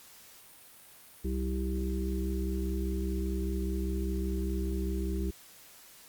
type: harmonic tone with a mistuned harmonic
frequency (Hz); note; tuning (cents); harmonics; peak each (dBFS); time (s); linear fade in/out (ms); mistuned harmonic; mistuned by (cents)
65; C2; -11; 1 / 3 / 5 / 6; -31 / -36 / -38 / -39; 1.24-5.31; 10; 3; -37
effects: white hiss -54 dBFS RMS until 6.08 s + Opus 48 kbps